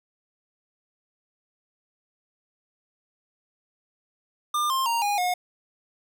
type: tone with pitch steps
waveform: square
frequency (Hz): 1200 / 1056.8 / 930.7 / 819.6 / 721.8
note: D6 / C6 / A#5 / G#5 / F#5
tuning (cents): +37 / +17 / -3 / -23 / -43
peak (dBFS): -23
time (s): 4.54-5.34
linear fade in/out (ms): 5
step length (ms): 160
effects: none